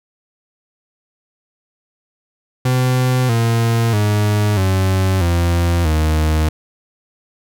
40% pulse tone with pitch steps, 127.3 / 115.39 / 104.6 / 94.82 / 85.95 / 77.91 Hz, C3 / A#2 / G#2 / F#2 / F2 / D#2, -47 / -17 / +13 / +43 / -27 / +3 cents, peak -12 dBFS, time 2.65-6.49 s, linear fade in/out 5 ms, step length 640 ms, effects none

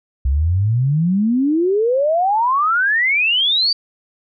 sine exponential sweep, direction up, 63.4 to 4699 Hz, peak -13 dBFS, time 0.25-3.73 s, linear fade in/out 5 ms, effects none

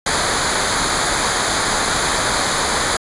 pink noise with comb filter, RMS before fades -18 dBFS, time 0.06-2.97 s, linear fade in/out 5 ms, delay 0.36 ms, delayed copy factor -0.7, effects resampled to 24000 Hz

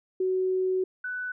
sine tone pair in turn, 373.2 / 1492.8 Hz, F#4 / F#6, +15 / +15 cents, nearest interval 2 octaves, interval 2400 cents, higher second, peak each -23 / -30 dBFS, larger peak first, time 0.2-0.84 / 1.04-1.32 s, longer first, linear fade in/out 5 ms, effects none

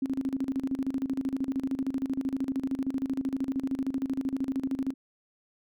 sine tone with tremolo, 267.2 Hz, C4, 36 cents sharp, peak -25 dBFS, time 0.02-4.94 s, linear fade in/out 5 ms, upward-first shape square, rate 13 Hz, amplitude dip 80%, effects none

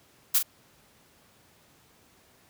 blue noise with echo, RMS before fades -21 dBFS, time 0.34-0.39 s, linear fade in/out 10 ms, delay 40 ms, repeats 1, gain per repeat -8 dB, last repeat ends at 0.43 s, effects pink hiss -60 dBFS RMS until 2.49 s + high-pass 80 Hz 12 dB/octave

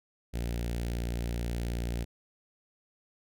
sawtooth tone with notch filter, 58.7 Hz, A#1, 13 cents sharp, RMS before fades -33 dBFS, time 0.33-2.05 s, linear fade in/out 20 ms, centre 1100 Hz, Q 1, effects none

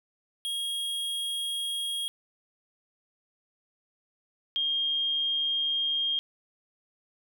square / sine tone pair in turn, 3273 / 3224 Hz, G#7 / G7, -26 / +48 cents, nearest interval unison, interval 26 cents, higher first, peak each -30 / -25 dBFS, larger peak second, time 0.45-2.08 / 4.56-6.19 s, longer neither, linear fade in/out 0 ms, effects none

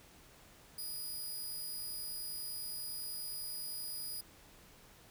5% pulse tone, 4925 Hz, D#8, 19 cents flat, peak -33 dBFS, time 0.78-4.21 s, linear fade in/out 5 ms, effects pink hiss -60 dBFS RMS until 5.1 s

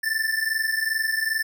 square tone pair together, 1760 / 1782.5 Hz, A6 / A6, 0 / +22 cents, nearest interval unison, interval 22 cents, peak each -26 dBFS, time 0.03-1.43 s, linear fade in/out 10 ms, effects none

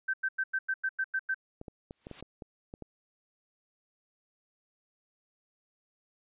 sine tone bursts, 1550 Hz, G6, 20 cents flat, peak -27 dBFS, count 9, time 0.08-1.345 s, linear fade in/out 10 ms, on 57 ms, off 94 ms
clicks, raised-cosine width 2 ms, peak -29 dBFS, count 9, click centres 1.614 / 1.682 / 1.909 / 2.069 / 2.113 / 2.226 / 2.422 / 2.739 / 2.823 s
white noise with exponential growth, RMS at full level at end -43 dBFS, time 1.91-2.21 s, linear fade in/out 5 ms, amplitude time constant 65 ms
effects resampled to 8000 Hz

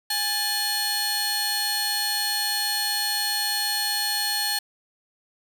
sawtooth tone cluster, 825 / 1758 / 2981 / 4301 Hz, G#5 / A6 / F#7 / C8, -12 / -2 / +12 / +47 cents, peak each -28 / -28 / -31 / -22 dBFS, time 0.1-4.59 s, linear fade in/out 5 ms, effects none

